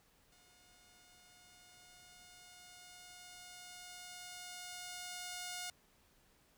5% pulse tone with level ramp, 719 Hz, F#5, 50 cents flat, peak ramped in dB -55 to -30 dBFS, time 0.32-5.7 s, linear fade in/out 2 ms, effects pink hiss -70 dBFS RMS until 6.57 s

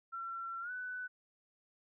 sine tone with pitch glide, 1356 to 1495.9 Hz, E6 to F#6, +49 to +19 cents, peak -39 dBFS, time 0.12-1.08 s, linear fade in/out 20 ms, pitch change +170 cents, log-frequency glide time 0.61-0.71 s, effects none

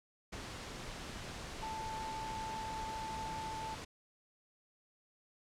sine tone in noise, 880 Hz, A5, in tune, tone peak -40 dBFS, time 1.62-3.75 s, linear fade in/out 10 ms, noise pink, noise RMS -45 dBFS, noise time 0.32-3.85 s, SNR +2 dB, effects low-pass 7000 Hz 12 dB/octave

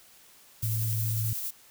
violet noise with tremolo, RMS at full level -33 dBFS, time 0.62-1.51 s, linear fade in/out 10 ms, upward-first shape sine, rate 11 Hz, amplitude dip 25%
sine tone, 110.7 Hz, A2, 11 cents sharp, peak -27 dBFS, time 0.63-1.33 s, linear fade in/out 0 ms
effects white hiss -56 dBFS RMS until 1.7 s

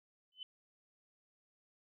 sine tone with exponential growth, 3030 Hz, F#7, 40 cents sharp, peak -39 dBFS, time 0.32-0.43 s, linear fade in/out 2 ms, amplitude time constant 22 ms, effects none

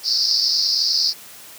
white band-pass noise, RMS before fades -19 dBFS, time 0.03-1.14 s, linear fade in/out 50 ms, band 4400 to 5300 Hz, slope 96 dB/octave, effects white hiss -41 dBFS RMS until 1.58 s + high-pass 100 Hz 12 dB/octave

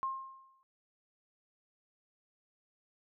sine tone with exponential decay, 1065 Hz, C6, 30 cents sharp, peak -30 dBFS, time 0.03-0.63 s, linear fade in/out 0 ms, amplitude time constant 130 ms, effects none

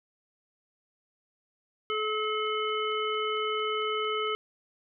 harmonic tone, 430 Hz, A4, 40 cents flat, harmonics 1 / 3 / 5 / 7, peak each -31 / -31 / -37 / -35 dBFS, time 1.9-4.35 s, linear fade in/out 0 ms
click train, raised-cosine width 0.3 ms, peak -38 dBFS, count 10, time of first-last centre 2.24-4.272 s, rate 4.43 Hz
effects none

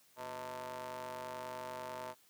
sawtooth ring-modulated tone, 131.1 Hz, C3, 4 cents sharp, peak -35 dBFS, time 0.16-2.15 s, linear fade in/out 50 ms, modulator 762 Hz, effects white hiss -67 dBFS RMS until 2.29 s + high-pass 80 Hz 12 dB/octave

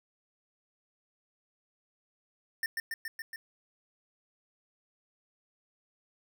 square tone with echo, 1807 Hz, A6, 46 cents sharp, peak -30 dBFS, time 2.63-2.66 s, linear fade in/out 2 ms, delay 140 ms, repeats 5, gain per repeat -2 dB, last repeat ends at 3.36 s, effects 12-bit

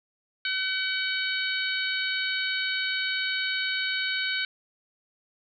harmonic tone with a mistuned harmonic, 759 Hz, F#5, 44 cents sharp, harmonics 2 / 3 / 4 / 5 / 6, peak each -30 / -32 / -33 / -34 / -35 dBFS, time 0.45-4.45 s, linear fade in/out 2 ms, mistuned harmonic 6, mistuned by -78 cents, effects none

